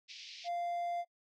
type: band-pass noise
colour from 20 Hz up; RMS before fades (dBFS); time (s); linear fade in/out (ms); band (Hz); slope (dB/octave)
white; -50; 0.08-0.49; 20; 2200 to 5400; 48
type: tone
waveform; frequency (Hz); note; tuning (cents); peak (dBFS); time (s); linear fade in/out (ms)
triangle; 695; F5; -9; -32; 0.44-1.05; 50
effects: noise-tail reverb RT60 0.1 s tail -23 dB re dry